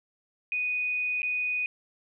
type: tone with dropouts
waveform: sine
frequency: 2483 Hz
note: D#7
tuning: 4 cents flat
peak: -26 dBFS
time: 0.52-1.66 s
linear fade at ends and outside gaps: 1 ms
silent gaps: 1.219-1.23 s
effects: none